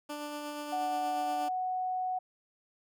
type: tone with tremolo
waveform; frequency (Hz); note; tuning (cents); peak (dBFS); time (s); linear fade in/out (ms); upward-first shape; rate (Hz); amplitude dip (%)
15% pulse; 295; D4; +8; -30; 0.09-1.49; 10; sine; 8.4; 25
type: tone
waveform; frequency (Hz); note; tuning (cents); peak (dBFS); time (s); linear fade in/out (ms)
sine; 740; F#5; 0; -30; 0.72-2.19; 10
effects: none